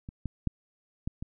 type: clicks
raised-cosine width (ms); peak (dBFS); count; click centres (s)
5; -27 / -20 / -14 / -19 / -24; 5; 0.089 / 0.257 / 0.473 / 1.075 / 1.225
effects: none